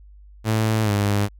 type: tone with pitch glide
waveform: sawtooth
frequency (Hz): 110 to 102.04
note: A2 to G#2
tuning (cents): 0 to -30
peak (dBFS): -14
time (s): 0.44-1.29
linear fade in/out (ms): 50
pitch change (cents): -130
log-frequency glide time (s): 0.83-0.91
effects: added 50 Hz sine -43 dBFS peak until 1.39 s